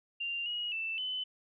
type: tone with pitch steps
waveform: sine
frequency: 2784 / 2895 / 2658 / 3024 Hz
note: F7 / F#7 / E7 / F#7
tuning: -6 / -38 / +14 / +37 cents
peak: -33 dBFS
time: 0.2-1.24 s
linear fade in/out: 10 ms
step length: 260 ms
effects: none